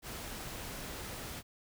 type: noise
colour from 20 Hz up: pink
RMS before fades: -43 dBFS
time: 0.02-1.43 s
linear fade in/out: 50 ms
effects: none